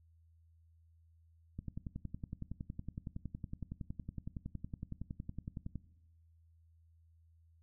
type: click train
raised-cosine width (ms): 5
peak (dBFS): -29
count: 46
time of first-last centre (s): 1.59-5.757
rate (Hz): 10.8
effects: noise-tail reverb RT60 1.0 s tail -19 dB re dry + added 82 Hz sine -63 dBFS peak until 7.62 s